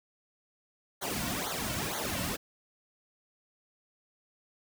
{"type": "noise with flanger", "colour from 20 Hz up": "pink", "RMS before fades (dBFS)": -34, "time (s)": [1.01, 2.37], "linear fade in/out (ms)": 20, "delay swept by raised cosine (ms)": [0.38, 2.48], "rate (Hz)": 2.1, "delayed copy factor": -1, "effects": []}